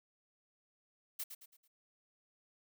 blue noise with echo, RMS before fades -40 dBFS, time 1.19-1.24 s, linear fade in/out 10 ms, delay 110 ms, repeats 4, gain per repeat -8 dB, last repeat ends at 1.68 s, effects none

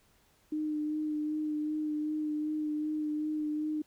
sine tone with vibrato, 304.3 Hz, D#4, 38 cents flat, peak -30 dBFS, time 0.52-3.82 s, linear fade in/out 5 ms, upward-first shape sine, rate 2.6 Hz, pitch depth 18 cents each way, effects pink hiss -67 dBFS RMS until 3.86 s

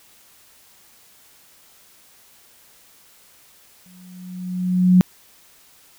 sine tone with exponential growth, 182 Hz, F#3, 28 cents flat, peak -7 dBFS, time 3.86-5.01 s, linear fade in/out 0 ms, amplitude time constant 250 ms, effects white hiss -52 dBFS RMS until 5.98 s

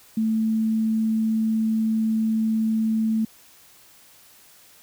sine tone, 221 Hz, A3, 8 cents sharp, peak -19 dBFS, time 0.17-3.25 s, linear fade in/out 5 ms, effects white hiss -52 dBFS RMS until 4.82 s

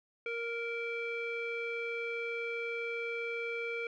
square tone with low-pass filter, 466.2 Hz, A#4, in tune, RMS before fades -37 dBFS, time 0.26-3.87 s, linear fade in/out 2 ms, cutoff 2300 Hz, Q 5, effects none

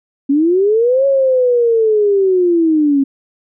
sine linear two-way sweep, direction up then down, 269.6 to 554.4 to 269.6 Hz, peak -9 dBFS, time 0.29-3.04 s, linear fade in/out 10 ms, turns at 1.06 s, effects none

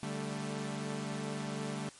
sawtooth chord, D suspended fourth, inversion none, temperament equal with one note detuned, 145.73 / 196 / 220 Hz, D3 / G3 / A3, -13 / 0 / 0 cents, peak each -36 / -37 / -36 dBFS, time 0.03-1.89 s, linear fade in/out 0 ms, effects white hiss -55 dBFS RMS until 1.99 s + MP3 48 kbps

